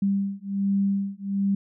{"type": "beating tone pair", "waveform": "sine", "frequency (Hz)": [197.1, 198.4], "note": ["G3", "G3"], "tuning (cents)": [10, 21], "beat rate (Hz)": 1.3, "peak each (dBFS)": -25, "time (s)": [0.02, 1.55], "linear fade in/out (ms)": 5, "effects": []}